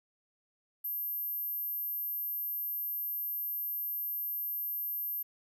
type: tone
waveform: sine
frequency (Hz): 12960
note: G#9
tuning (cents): -43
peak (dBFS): -32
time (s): 0.84-5.23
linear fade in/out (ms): 10
effects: tanh soft clip ceiling -28 dBFS + 11-bit